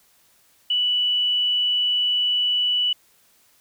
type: tone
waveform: sine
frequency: 2960 Hz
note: F#7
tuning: in tune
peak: -18 dBFS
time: 0.7-2.93 s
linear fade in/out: 5 ms
effects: white hiss -59 dBFS RMS until 3.6 s